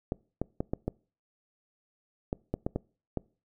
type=clicks; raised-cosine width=2 ms; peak=-16 dBFS; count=10; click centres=0.121 / 0.416 / 0.605 / 0.735 / 0.88 / 2.329 / 2.54 / 2.665 / 2.76 / 3.173 s; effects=noise-tail reverb RT60 0.4 s tail -25 dB re dry